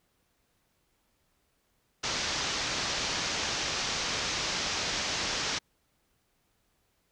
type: low-pass noise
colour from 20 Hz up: white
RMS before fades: -32 dBFS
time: 2.03-5.59 s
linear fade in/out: 10 ms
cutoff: 6400 Hz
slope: 48 dB/octave
effects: pink hiss -73 dBFS RMS until 7.11 s